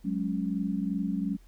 sine chord, F# suspended second, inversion none, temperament equal, 185 / 207.7 / 277.2 Hz, F#3 / G#3 / C#4, 0 / 0 / 0 cents, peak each -31 / -31 / -33 dBFS, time 0.04-1.37 s, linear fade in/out 20 ms, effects added 41 Hz sine -52 dBFS peak until 1.47 s + pink hiss -65 dBFS RMS until 1.47 s

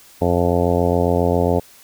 harmonic tone, 87.31 Hz, F2, in tune, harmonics 1 / 2 / 3 / 4 / 5 / 6 / 7 / 8 / 9 / 10, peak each -21 / -23 / -23 / -26 / -21 / -22 / -25 / -25 / -32 / -29 dBFS, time 0.21-1.6 s, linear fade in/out 10 ms, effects white hiss -47 dBFS RMS until 1.83 s

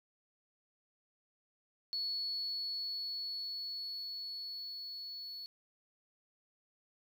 sine tone with level ramp, 4400 Hz, C#8, 14 cents flat, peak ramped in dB -34 to -43 dBFS, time 1.93-5.46 s, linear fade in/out 0 ms, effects 10-bit

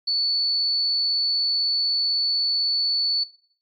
sine tone, 4458 Hz, C#8, 9 cents sharp, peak -20 dBFS, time 0.07-3.24 s, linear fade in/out 10 ms, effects noise-tail reverb RT60 0.6 s tail -17 dB re dry + AAC 64 kbps

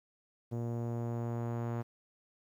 sawtooth tone with low-pass filter sweep, 117.7 Hz, A#2, 17 cents sharp, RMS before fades -36 dBFS, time 0.51-1.83 s, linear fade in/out 20 ms, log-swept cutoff 540 to 1200 Hz, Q 0.89, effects 11-bit

